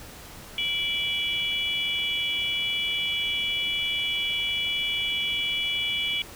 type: tone cluster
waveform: sine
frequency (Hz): 2323 / 2945 / 3356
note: D7 / F#7 / G#7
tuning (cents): -20 / -9 / +17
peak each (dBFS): -29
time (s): 0.58-6.22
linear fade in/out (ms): 2
effects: pink hiss -44 dBFS RMS until 6.35 s